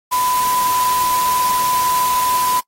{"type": "tone in noise", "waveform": "sine", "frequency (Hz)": 1000, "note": "B5", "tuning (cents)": 21, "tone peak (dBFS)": -15, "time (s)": [0.11, 2.61], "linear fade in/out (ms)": 20, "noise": "white", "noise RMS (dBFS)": -24, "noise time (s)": [0.11, 2.61], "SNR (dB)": 6, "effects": ["noise-tail reverb RT60 0.1 s tail -25 dB re dry", "AAC 48 kbps"]}